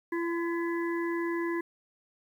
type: harmonic tone with a mistuned harmonic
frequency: 339.2 Hz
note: E4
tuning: 50 cents sharp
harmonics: 1 / 3 / 5 / 6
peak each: -29 / -38 / -40 / -41 dBFS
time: 0.12-1.61 s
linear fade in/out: 5 ms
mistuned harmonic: 6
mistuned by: -34 cents
effects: 10-bit